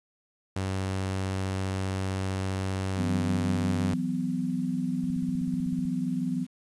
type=tone; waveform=sawtooth; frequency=95.3 Hz; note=G2; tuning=48 cents flat; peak=-24 dBFS; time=0.56-3.94 s; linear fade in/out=5 ms
type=chord; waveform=sine; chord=E suspended second; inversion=none; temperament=equal with one note detuned; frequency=164.81 / 185 / 251.3 Hz; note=E3 / F#3 / B3; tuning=0 / 0 / +30 cents; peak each=-33 / -31 / -29 dBFS; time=2.96-6.47 s; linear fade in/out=50 ms
type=click train; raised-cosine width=5 ms; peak=-31 dBFS; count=14; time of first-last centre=5.04-5.853 s; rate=16 Hz
effects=resampled to 24000 Hz + 9-bit